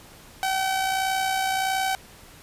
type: tone with amplitude modulation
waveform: sawtooth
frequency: 764 Hz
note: G5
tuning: 45 cents flat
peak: -17 dBFS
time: 0.43-1.95 s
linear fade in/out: 0 ms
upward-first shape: sine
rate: 61.5 Hz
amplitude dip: 40%
effects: pink hiss -48 dBFS RMS until 2.42 s + resampled to 32000 Hz